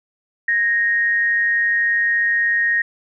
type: tone pair together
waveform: sine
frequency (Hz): 1662.4 / 1866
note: G#6 / A#6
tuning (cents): +1 / +1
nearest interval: major second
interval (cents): 200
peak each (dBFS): -26 / -15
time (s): 0.48-2.82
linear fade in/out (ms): 5
effects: none